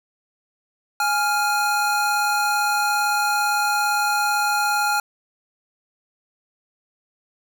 square tone pair together, 830.6 / 1396.9 Hz, G#5 / F6, 0 / 0 cents, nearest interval major sixth, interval 900 cents, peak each -22 dBFS, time 1-5 s, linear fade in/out 2 ms, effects none

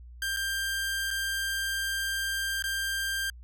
sawtooth tone with dropouts, 1586 Hz, G6, 20 cents sharp, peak -25 dBFS, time 0.22-3.3 s, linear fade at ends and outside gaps 2 ms, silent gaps 0.364-0.369 / 1.106-1.11 / 2.624-2.639 s, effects added 60 Hz sine -44 dBFS peak until 3.43 s

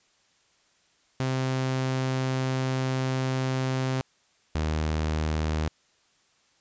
sawtooth tone pair in turn, 130.81 / 77.78 Hz, C3 / D#2, 0 / 0 cents, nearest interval major sixth, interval 900 cents, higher first, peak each -21 dBFS, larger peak neither, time 1.2-4.01 / 4.55-5.68 s, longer first, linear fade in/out 0 ms, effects white hiss -65 dBFS RMS until 6.6 s + resampled to 16000 Hz

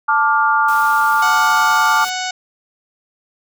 sine chord, D minor, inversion second, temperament just, 881 / 1174.7 / 1409.6 Hz, A5 / D6 / F6, +2 / 0 / +16 cents, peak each -16 dBFS, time 0.08-2.05 s, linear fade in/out 10 ms
white noise, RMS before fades -33 dBFS, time 0.68-2.1 s, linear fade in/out 5 ms
harmonic tone, 740 Hz, F#5, in tune, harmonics 1 / 2 / 3 / 4 / 5 / 6 / 7 / 8 / 9 / 10, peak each -24 / -27 / -29 / -30 / -31 / -32 / -32 / -33 / -34 / -34 dBFS, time 1.22-2.31 s, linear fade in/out 5 ms
effects none

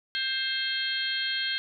harmonic tone with a mistuned harmonic, 527 Hz, C5, 12 cents sharp, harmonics 3 / 4 / 5 / 6 / 7 / 8, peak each -32 / -37 / -40 / -31 / -39 / -33 dBFS, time 0.15-1.58 s, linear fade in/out 0 ms, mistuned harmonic 6, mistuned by +30 cents, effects none

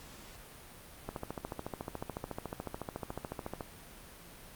click train, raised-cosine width 1 ms, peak -23 dBFS, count 36, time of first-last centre 1.09-3.608 s, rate 13.9 Hz, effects pink hiss -52 dBFS RMS until 4.55 s + Opus 48 kbps

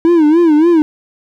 triangle tone with vibrato, 321.5 Hz, E4, 43 cents flat, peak -4 dBFS, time 0.05-0.82 s, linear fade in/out 0 ms, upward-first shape sine, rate 3.5 Hz, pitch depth 140 cents each way, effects none

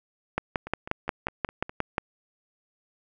two click trains, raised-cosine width 0.5 ms, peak -22 / -10 dBFS, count 6 / 10, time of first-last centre 0.67-1.695 / 0.38-1.981 s, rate 4.88 / 5.62 Hz, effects none

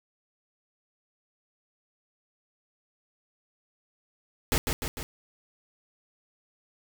pink noise with echo, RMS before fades -24 dBFS, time 4.52-4.58 s, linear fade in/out 0 ms, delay 150 ms, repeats 3, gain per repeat -4 dB, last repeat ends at 5.03 s, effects none

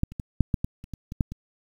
clicks, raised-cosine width 5 ms, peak -10 / -28 / -19 / -6 / -10 / -14 / -28 / -22 / -22 / -9 / -22 dBFS, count 11, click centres 0.034 / 0.12 / 0.198 / 0.407 / 0.542 / 0.645 / 0.841 / 0.937 / 1.121 / 1.208 / 1.32 s, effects 8-bit

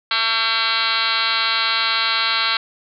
sine tone with frequency modulation, 2722 Hz, F7, 45 cents flat, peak -16 dBFS, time 0.11-2.57 s, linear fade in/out 2 ms, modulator 228 Hz, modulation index 7.3, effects none

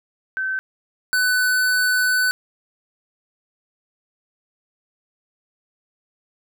sine / square tone pair in turn, 1538 / 1500.3 Hz, G6 / F#6, -33 / +24 cents, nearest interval unison, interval 43 cents, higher first, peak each -21 / -17 dBFS, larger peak second, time 0.37-0.59 / 1.13-2.31 s, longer second, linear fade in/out 0 ms, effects none

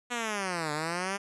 5% pulse linear two-way sweep, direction down then up, 246.9 to 146.83 to 202.1 Hz, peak -19 dBFS, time 0.1-1.18 s, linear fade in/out 20 ms, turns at 0.72 s, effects resampled to 24000 Hz

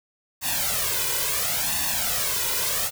white noise with flanger, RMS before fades -25 dBFS, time 0.41-2.91 s, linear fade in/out 50 ms, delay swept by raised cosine 1.1 to 2.04 ms, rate 0.72 Hz, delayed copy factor +0.8, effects none

